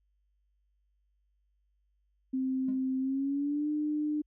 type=tone with pitch glide; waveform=sine; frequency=261.6 to 300.5 Hz; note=C4 to D4; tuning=0 to +40 cents; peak=-28 dBFS; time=2.33-4.22 s; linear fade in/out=10 ms; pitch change=+240 cents; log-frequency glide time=2.99-3.69 s
type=tone with exponential decay; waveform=triangle; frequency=207 Hz; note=G#3; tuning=5 cents flat; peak=-33 dBFS; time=2.68-2.86 s; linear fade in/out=5 ms; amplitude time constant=39 ms
effects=added 50 Hz sine -70 dBFS peak until 4.26 s